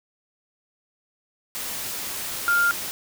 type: tone in noise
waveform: sine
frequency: 1401 Hz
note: F6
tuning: 5 cents sharp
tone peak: -17 dBFS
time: 2.48-2.71 s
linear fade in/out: 0 ms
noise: white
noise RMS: -31 dBFS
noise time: 1.55-2.91 s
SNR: +11 dB
effects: none